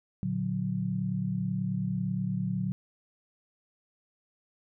sine chord, Bb augmented, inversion none, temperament equal, 116.54 / 146.83 / 185 Hz, Bb2 / D3 / F#3, 0 / 0 / 0 cents, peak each -34 / -34 / -30 dBFS, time 0.23-2.72 s, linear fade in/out 0 ms, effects none

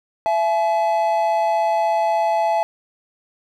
triangle tone pair together, 670 / 853.4 Hz, E5 / G#5, +28 / +47 cents, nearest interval major third, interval 419 cents, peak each -17 dBFS, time 0.26-2.63 s, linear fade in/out 0 ms, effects none

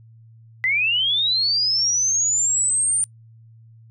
sine linear sweep, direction up, 1975.5 to 9100 Hz, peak -17 dBFS, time 0.64-3.04 s, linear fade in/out 0 ms, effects noise-tail reverb RT60 0.1 s tail -25 dB re dry + added 113 Hz sine -45 dBFS peak until 3.9 s

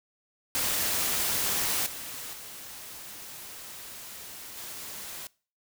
white noise with level steps, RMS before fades -28 / -39 / -43 / -40 dBFS, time 0.55-5.27 s, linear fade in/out 0 ms, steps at 1.86 / 2.33 / 4.57 s, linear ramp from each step 5 ms, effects noise-tail reverb RT60 0.4 s tail -23 dB re dry

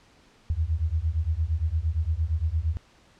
sine beating tone pair, 75.8 / 84.5 Hz, D#2 / E2, -45 / +43 cents, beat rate 8.7 Hz, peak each -26 / -26 dBFS, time 0.5-2.77 s, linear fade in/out 0 ms, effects pink hiss -58 dBFS RMS until 3.19 s + low-pass 6000 Hz 12 dB/octave

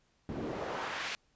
pink noise with band-pass filter sweep, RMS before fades -38 dBFS, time 0.29-1.15 s, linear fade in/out 0 ms, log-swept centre 210 to 2900 Hz, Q 1.1, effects pink hiss -72 dBFS RMS until 1.35 s + resampled to 16000 Hz

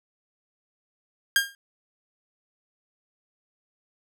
sawtooth tone with exponential decay, 1612 Hz, G6, 48 cents sharp, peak -11 dBFS, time 1.36-1.55 s, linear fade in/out 1 ms, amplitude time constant 40 ms, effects none

